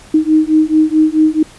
sine beating tone pair, 309.6 / 314.2 Hz, D#4 / D#4, -9 / +17 cents, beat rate 4.6 Hz, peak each -11 dBFS, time 0.14-1.43 s, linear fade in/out 5 ms, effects pink hiss -40 dBFS RMS until 1.58 s + resampled to 24000 Hz

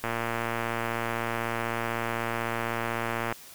click train, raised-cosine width 0.5 ms, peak -14 dBFS, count 382, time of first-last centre 0.04-3.324 s, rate 116 Hz, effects white hiss -48 dBFS RMS until 3.54 s

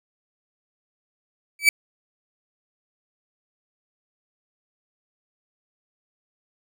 40% pulse tone with exponential growth, 2300 Hz, D7, 37 cents flat, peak -7 dBFS, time 1.59-1.69 s, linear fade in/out 2 ms, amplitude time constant 21 ms, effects none

